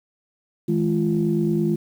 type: tone cluster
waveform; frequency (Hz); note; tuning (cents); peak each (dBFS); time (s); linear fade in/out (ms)
sine; 161 / 210.2 / 345.1; E3 / G#3 / F4; -41 / +21 / -21; -22; 0.68-1.76; 10
effects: tanh soft clip ceiling -9 dBFS + 8-bit